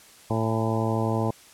harmonic tone with a mistuned harmonic, 111.7 Hz, A2, 27 cents sharp, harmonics 1 / 2 / 3 / 4 / 5 / 6 / 7 / 8 / 9, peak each -26 / -29 / -31 / -32 / -33 / -34 / -34 / -35 / -36 dBFS, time 0.3-1.31 s, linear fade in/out 5 ms, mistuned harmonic 7, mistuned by +60 cents, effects white hiss -51 dBFS RMS until 1.53 s + low-pass 11000 Hz 12 dB/octave

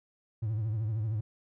triangle tone with vibrato, 109 Hz, A2, 16 cents flat, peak -26 dBFS, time 0.42-1.21 s, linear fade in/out 10 ms, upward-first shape triangle, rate 13 Hz, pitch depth 120 cents each way, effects tanh soft clip ceiling -23 dBFS

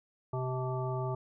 harmonic tone with a mistuned harmonic, 129 Hz, C3, 24 cents flat, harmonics 1 / 3 / 5 / 7 / 9, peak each -33 / -38 / -40 / -41 / -43 dBFS, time 0.33-1.15 s, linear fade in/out 5 ms, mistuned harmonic 7, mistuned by -43 cents, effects none

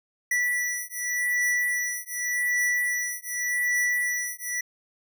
square beating tone pair, 1959 / 1959.86 Hz, B6 / B6, -15 / -14 cents, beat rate 0.86 Hz, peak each -28 dBFS, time 0.31-4.61 s, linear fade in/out 5 ms, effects none

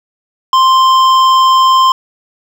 sine tone with hard clipping, 1046.5 Hz, C6, in tune, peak -7 dBFS, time 0.53-1.92 s, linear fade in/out 2 ms, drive 10 dB, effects none

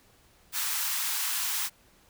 white high-pass noise, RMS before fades -30 dBFS, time 0.52-1.7 s, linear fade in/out 50 ms, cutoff 840 Hz, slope 48 dB/octave, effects pink hiss -61 dBFS RMS until 2.09 s

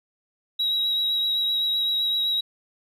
sine tone with vibrato, 3851 Hz, B7, 44 cents flat, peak -19 dBFS, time 0.59-2.41 s, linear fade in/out 10 ms, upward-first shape triangle, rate 7.8 Hz, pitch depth 21 cents each way, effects tanh soft clip ceiling -19 dBFS + 10-bit

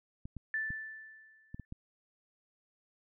clicks, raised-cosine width 5 ms, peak -30 dBFS, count 6, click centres 0.255 / 0.367 / 0.705 / 1.545 / 1.597 / 1.724 s
sine tone with exponential decay, 1760 Hz, A6, in tune, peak -30 dBFS, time 0.54-1.65 s, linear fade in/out 1 ms, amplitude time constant 240 ms
effects none

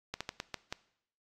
slowing click train, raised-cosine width 0.2 ms, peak -18 dBFS, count 6, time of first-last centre 0.14-0.725 s, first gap 66 ms, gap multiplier 1.29, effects noise-tail reverb RT60 0.7 s tail -19 dB re dry + AAC 64 kbps

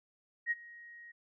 sine tone with ADSR envelope, 1883 Hz, A#6, 17 cents sharp, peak -27 dBFS, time 0.46-1.12 s, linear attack 50 ms, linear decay 31 ms, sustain -22 dB, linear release 12 ms, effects none

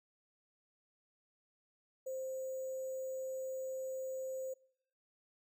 sine tone with sample-and-hold, 524 Hz, C5, 2 cents sharp, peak -38 dBFS, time 2.06-4.54 s, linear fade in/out 10 ms, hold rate 7350 Hz, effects noise-tail reverb RT60 0.7 s tail -25 dB re dry

